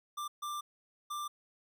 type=tone bursts at uneven times; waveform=square; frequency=1184 Hz; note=D6; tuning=14 cents sharp; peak=-37 dBFS; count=3; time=0.17-0.28 / 0.42-0.61 / 1.1-1.28 s; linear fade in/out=10 ms; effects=none